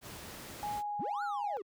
pink noise, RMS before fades -46 dBFS, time 0.01-0.83 s, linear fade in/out 50 ms
sine tone with pitch glide, 830.6 to 818.7 Hz, G#5 to G#5, 0 to -25 cents, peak -34 dBFS, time 0.63-1.57 s, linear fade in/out 0 ms, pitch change -25 cents, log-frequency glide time 0.79-1.23 s
triangle linear two-way sweep, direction up then down, 113.3 to 1475 to 360.9 Hz, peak -36 dBFS, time 0.99-1.62 s, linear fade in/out 5 ms, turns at 1.23 s
effects high-pass 60 Hz 12 dB/octave

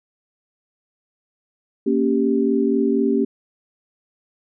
sine chord, G diminished, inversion first, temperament equal, 233.1 / 277.2 / 392 Hz, Bb3 / Db4 / G4, 0 / 0 / 0 cents, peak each -20 dBFS, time 1.86-3.25 s, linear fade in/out 10 ms, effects none

